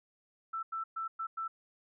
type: tone bursts at uneven times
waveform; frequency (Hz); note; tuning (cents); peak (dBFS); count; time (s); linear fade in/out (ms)
sine; 1328; E6; +12; -34; 5; 0.53-0.63 / 0.72-0.84 / 0.96-1.08 / 1.19-1.27 / 1.37-1.48; 10
effects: none